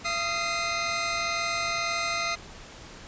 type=tone cluster; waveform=20% pulse; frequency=680 / 1247 / 2082 Hz; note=F5 / D#6 / C7; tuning=-46 / +3 / -9 cents; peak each=-27 / -26 / -25 dBFS; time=0.04-2.36 s; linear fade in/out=20 ms; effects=pink hiss -45 dBFS RMS until 3.07 s + resampled to 16000 Hz